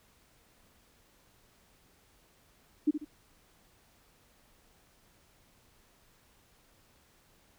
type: tone with echo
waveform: sine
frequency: 300 Hz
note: D4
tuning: 37 cents sharp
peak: -21 dBFS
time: 2.87-2.91 s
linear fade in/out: 10 ms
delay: 70 ms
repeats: 2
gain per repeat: -9 dB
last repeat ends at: 3.05 s
effects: pink hiss -65 dBFS RMS until 7.58 s